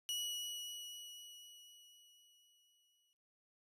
sawtooth tone with exponential decay, 2926 Hz, F#7, 20 cents flat, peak -34 dBFS, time 0.09-3.13 s, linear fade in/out 0 ms, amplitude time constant 660 ms, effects noise-tail reverb RT60 0.6 s tail -22 dB re dry + resampled to 32000 Hz

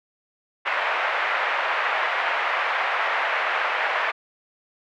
white band-pass noise, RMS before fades -24 dBFS, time 0.65-4.12 s, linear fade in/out 20 ms, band 590 to 2200 Hz, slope 24 dB/octave, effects none

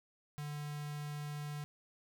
square tone with notch filter, 147.6 Hz, D3, 9 cents sharp, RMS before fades -42 dBFS, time 0.38-1.64 s, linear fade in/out 0 ms, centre 380 Hz, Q 1.1, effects none

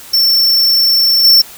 square tone with level steps, 5410 Hz, E8, 44 cents sharp, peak -8 / -4 dBFS, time 0.13-1.42 s, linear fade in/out 10 ms, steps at 1.24 s, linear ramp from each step 10 ms, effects white hiss -34 dBFS RMS until 1.57 s

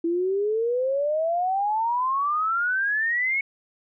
sine exponential sweep, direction up, 329.6 to 2217 Hz, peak -21 dBFS, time 0.04-3.41 s, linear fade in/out 5 ms, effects none

